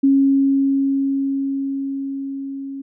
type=tone with level ramp; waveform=sine; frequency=273.7 Hz; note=C#4; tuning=22 cents flat; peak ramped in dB=-10 to -27 dBFS; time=0.03-2.82 s; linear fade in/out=10 ms; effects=none